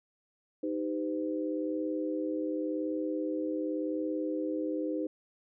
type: chord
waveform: sine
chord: C minor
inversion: first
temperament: equal with one note detuned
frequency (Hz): 311.1 / 392 / 509.8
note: Eb4 / G4 / C5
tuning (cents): 0 / 0 / -45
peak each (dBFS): -32 / -38 / -36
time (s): 0.63-5.07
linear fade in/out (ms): 5
effects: none